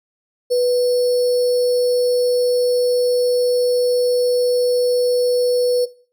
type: tone with sample-and-hold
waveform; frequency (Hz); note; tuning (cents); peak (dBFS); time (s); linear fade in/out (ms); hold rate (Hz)
sine; 493; B4; -3; -13; 0.5-5.86; 20; 4900
effects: noise-tail reverb RT60 0.4 s tail -18 dB re dry + resampled to 32000 Hz